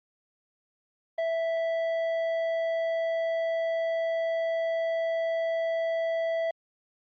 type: tone with tanh clipping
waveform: sine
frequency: 659 Hz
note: E5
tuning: 1 cent flat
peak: -27 dBFS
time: 1.18-6.51 s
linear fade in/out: 5 ms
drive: 8 dB
effects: Opus 32 kbps